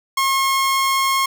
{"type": "tone", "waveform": "sawtooth", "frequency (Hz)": 1079, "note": "C#6", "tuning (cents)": -47, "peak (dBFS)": -12, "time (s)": [0.17, 1.26], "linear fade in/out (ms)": 5, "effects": []}